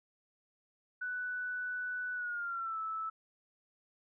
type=tone with pitch glide; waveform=sine; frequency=1488 to 1310.4 Hz; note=F#6 to E6; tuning=+9 to -11 cents; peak=-35 dBFS; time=1.01-3.1 s; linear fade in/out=10 ms; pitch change=-220 cents; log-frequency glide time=2.14-2.78 s; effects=none